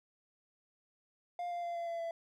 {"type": "tone with pitch steps", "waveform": "triangle", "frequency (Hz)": [703, 696.1, 689.3, 682.6, 675.9, 669.3], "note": ["F5", "F5", "F5", "F5", "E5", "E5"], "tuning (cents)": [11, -6, -23, -40, 43, 26], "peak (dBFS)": -34, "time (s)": [1.39, 2.11], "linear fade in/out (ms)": 2, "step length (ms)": 120, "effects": []}